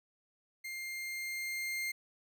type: tone with level ramp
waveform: 40% pulse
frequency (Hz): 2110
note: C7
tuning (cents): +14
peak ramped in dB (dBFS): -39 to -33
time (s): 0.64-1.92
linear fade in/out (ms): 10
effects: none

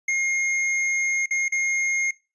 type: tone with dropouts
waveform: square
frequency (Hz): 2137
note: C7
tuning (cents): +36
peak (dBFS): -21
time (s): 0.08-2.11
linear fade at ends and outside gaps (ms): 5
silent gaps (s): 1.26-1.308 / 1.483-1.521
effects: noise-tail reverb RT60 0.3 s tail -23 dB re dry + resampled to 22050 Hz

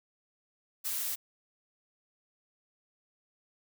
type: noise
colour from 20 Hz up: blue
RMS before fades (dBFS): -34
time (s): 0.84-1.16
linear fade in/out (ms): 20
effects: none

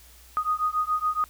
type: beating tone pair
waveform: sine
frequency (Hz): 1239 / 1246.1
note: D#6 / D#6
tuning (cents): -8 / +2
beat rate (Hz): 7.1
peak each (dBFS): -26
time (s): 0.37-1.24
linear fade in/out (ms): 0
effects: added 60 Hz sine -52 dBFS peak until 1.29 s + white hiss -53 dBFS RMS until 1.29 s

